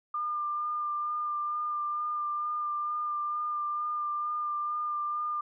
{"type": "tone with vibrato", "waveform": "sine", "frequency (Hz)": 1200, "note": "D6", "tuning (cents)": 37, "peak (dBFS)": -29, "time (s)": [0.14, 5.41], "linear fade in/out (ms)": 5, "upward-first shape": "sine", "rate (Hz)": 2.2, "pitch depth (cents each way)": 15, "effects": []}